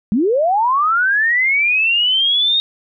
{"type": "linear sweep", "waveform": "sine", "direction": "up", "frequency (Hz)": [188.4, 3729], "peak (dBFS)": -12, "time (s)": [0.12, 2.6], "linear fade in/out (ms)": 0, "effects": []}